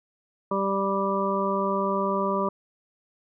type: harmonic tone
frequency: 196 Hz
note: G3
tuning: in tune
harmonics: 1 / 2 / 3 / 5 / 6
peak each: -29 / -29 / -29 / -29 / -29 dBFS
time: 0.51-2.49 s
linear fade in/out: 5 ms
effects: none

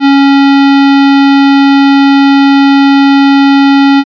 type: tone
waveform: square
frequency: 277.2 Hz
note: C#4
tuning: in tune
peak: -3 dBFS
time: 0-4.04 s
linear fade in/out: 50 ms
effects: resampled to 11025 Hz

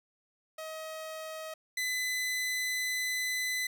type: tone pair in turn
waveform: sawtooth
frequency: 633 / 2010 Hz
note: D#5 / B6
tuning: +30 / +30 cents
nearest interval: octave + minor sixth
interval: 2000 cents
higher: second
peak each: -35 / -27 dBFS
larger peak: second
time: 0.58-1.54 / 1.77-3.67 s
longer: second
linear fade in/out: 5 ms
effects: none

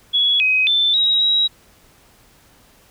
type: tone with pitch steps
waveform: sine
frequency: 3370 / 2525 / 3537 / 3822 / 3850 Hz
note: G#7 / D#7 / A7 / A#7 / B7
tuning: +25 / +25 / +8 / +43 / -45 cents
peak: -13 dBFS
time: 0.13-1.48 s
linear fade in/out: 20 ms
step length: 270 ms
effects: pink hiss -52 dBFS RMS until 2.9 s

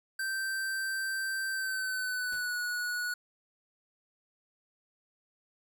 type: tone with pitch glide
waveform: square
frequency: 1560 to 1464 Hz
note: G6 to F#6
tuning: -9 to -19 cents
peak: -32 dBFS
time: 0.19-3.14 s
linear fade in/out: 5 ms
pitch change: -110 cents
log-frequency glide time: 1.5-2.58 s
type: noise with exponential decay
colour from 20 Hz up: pink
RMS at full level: -50 dBFS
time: 2.32-2.56 s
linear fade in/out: 5 ms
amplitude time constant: 51 ms
effects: none

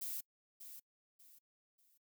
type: noise with echo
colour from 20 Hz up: violet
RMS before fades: -42 dBFS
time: 0.01-0.21 s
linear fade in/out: 10 ms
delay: 590 ms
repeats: 3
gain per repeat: -10 dB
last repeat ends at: 1.98 s
effects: noise-tail reverb RT60 0.1 s tail -25 dB re dry

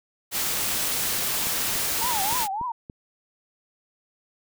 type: noise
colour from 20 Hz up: white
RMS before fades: -26 dBFS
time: 0.31-2.48 s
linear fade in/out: 50 ms
type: click train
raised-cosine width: 3 ms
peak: -26 dBFS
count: 6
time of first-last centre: 1.47-2.899 s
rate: 3.5 Hz
type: tone with vibrato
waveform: sine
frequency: 880 Hz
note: A5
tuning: in tune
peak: -26 dBFS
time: 2.01-2.72 s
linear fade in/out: 5 ms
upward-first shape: triangle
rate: 3.5 Hz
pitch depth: 270 cents each way
effects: none

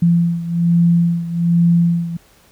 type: beating tone pair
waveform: sine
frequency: 170.2 / 171.4 Hz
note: F3 / F3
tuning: -44 / -32 cents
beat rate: 1.2 Hz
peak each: -13 / -17 dBFS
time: 0.02-2.17 s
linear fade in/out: 5 ms
effects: pink hiss -51 dBFS RMS until 2.51 s

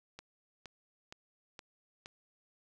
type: click train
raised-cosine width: 0.2 ms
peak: -29 dBFS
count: 5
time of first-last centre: 0.19-2.059 s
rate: 2.14 Hz
effects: none

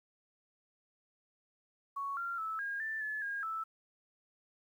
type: tone with pitch steps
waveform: sine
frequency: 1113 / 1382 / 1308 / 1625 / 1770 / 1721 / 1626 / 1316 Hz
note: C#6 / F6 / E6 / G#6 / A6 / A6 / G#6 / E6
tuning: +7 / -19 / -14 / -38 / +10 / -39 / -37 / -3 cents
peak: -35 dBFS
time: 1.96-3.64 s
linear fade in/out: 10 ms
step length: 210 ms
effects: 11-bit

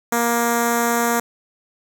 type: tone with notch filter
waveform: 5% pulse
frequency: 235.2 Hz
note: A#3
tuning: 16 cents sharp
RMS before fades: -19 dBFS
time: 0.12-1.2 s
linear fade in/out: 5 ms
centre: 2800 Hz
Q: 0.62
effects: none

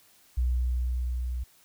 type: tone with level ramp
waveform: sine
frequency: 61.74 Hz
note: B1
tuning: in tune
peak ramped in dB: -22 to -29 dBFS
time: 0.37-1.44 s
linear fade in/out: 10 ms
effects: white hiss -60 dBFS RMS until 1.64 s

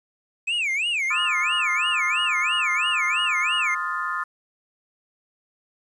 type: tone with vibrato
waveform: triangle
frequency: 2466 Hz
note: D#7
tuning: 16 cents flat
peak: -20 dBFS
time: 0.47-3.75 s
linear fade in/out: 10 ms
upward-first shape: sine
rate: 3 Hz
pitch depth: 280 cents each way
type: chord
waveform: sine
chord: F dominant seventh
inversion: second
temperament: equal with one note detuned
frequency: 1046.5 / 1244.5 / 1405.8 / 1760 Hz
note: C6 / Eb6 / F6 / A6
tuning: 0 / 0 / +11 / 0 cents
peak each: -31 / -28 / -30 / -31 dBFS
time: 1.1-4.24 s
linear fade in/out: 10 ms
effects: resampled to 24000 Hz + 9-bit

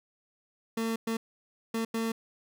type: tone bursts at uneven times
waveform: 30% pulse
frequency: 226.3 Hz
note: A3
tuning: 49 cents sharp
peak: -26 dBFS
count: 4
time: 0.77-0.96 / 1.07-1.17 / 1.74-1.85 / 1.94-2.12 s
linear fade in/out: 5 ms
effects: none

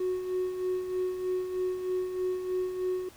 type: tone with tremolo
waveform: triangle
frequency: 367.9 Hz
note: F#4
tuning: 10 cents flat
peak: -23 dBFS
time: 0-3.09 s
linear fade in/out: 5 ms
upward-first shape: sine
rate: 3.2 Hz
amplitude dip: 60%
effects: tanh soft clip ceiling -22 dBFS + pink hiss -54 dBFS RMS until 3.16 s

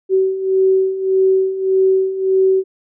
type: beating tone pair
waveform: sine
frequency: 379.2 / 380.9 Hz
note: F#4 / G4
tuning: +43 / -50 cents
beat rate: 1.7 Hz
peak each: -18 / -13 dBFS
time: 0.09-2.64 s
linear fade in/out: 50 ms
effects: none

